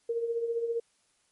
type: tone with tremolo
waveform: sine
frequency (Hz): 464.7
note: A#4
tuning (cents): -5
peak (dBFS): -25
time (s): 0.09-0.8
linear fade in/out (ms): 5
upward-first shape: triangle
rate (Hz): 15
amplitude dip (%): 65
effects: white hiss -70 dBFS RMS until 1.31 s + MP3 48 kbps